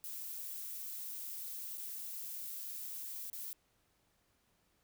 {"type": "noise with dropouts", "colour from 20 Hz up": "violet", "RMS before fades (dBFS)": -44, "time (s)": [0.04, 3.53], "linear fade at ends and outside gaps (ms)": 0, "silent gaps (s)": [[1.774, 1.78], [3.299, 3.33]], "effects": ["pink hiss -75 dBFS RMS until 4.83 s"]}